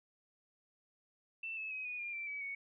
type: tone with pitch steps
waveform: sine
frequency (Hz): 2669 / 2601 / 2534 / 2469 / 2405 / 2344 / 2284 / 2225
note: E7 / E7 / D#7 / D#7 / D7 / D7 / D7 / C#7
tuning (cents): +21 / -24 / +31 / -14 / +41 / -4 / -49 / +6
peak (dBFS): -39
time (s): 1.43-2.55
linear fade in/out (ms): 5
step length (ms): 140
effects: none